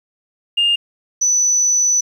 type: tone pair in turn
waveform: sine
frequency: 2820 / 5975 Hz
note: F7 / F#8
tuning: +16 / +16 cents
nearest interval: octave + minor second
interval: 1300 cents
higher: second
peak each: -11 dBFS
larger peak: neither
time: 0.57-0.76 / 1.21-2.01 s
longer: second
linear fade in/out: 10 ms
effects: tanh soft clip ceiling -8 dBFS + 8-bit